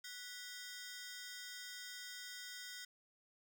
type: ring-modulated tone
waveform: 15% pulse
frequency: 1723 Hz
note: A6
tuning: 37 cents flat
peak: -38 dBFS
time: 0.04-2.85 s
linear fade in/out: 5 ms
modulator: 243 Hz
effects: none